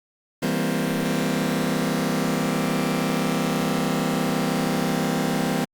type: chord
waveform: sawtooth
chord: C dominant seventh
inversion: first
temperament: just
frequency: 163.52 / 196.22 / 235.5 / 261.6 Hz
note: E3 / G3 / Bb3 / C4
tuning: -14 / +2 / +18 / 0 cents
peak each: -23 dBFS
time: 0.42-5.65 s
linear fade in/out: 10 ms
effects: Opus 48 kbps